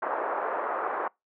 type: band-pass noise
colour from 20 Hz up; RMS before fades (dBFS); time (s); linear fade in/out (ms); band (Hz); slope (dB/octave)
white; -30; 0.02-1.08; 5; 410 to 1300; 24
effects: noise-tail reverb RT60 0.2 s tail -26 dB re dry + low-pass 2000 Hz 12 dB/octave